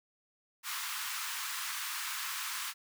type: high-pass noise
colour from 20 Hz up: pink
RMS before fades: -38 dBFS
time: 0.63-2.74 s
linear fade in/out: 50 ms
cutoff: 1000 Hz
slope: 48 dB/octave
effects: none